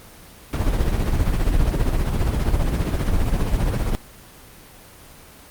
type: noise with tremolo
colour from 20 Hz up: brown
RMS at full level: -17 dBFS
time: 0.53-3.95 s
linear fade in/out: 0 ms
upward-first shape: sine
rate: 15 Hz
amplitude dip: 50%
effects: pink hiss -44 dBFS RMS until 5.5 s + Opus 24 kbps